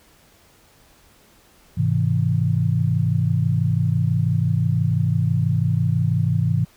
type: chord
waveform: sine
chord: Ab augmented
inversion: none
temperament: just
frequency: 103.83 / 129.78 / 162.23 Hz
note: Ab2 / C3 / E3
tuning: 0 / -14 / -27 cents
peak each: -21 dBFS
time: 1.77-6.65 s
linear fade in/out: 10 ms
effects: pink hiss -54 dBFS RMS until 6.76 s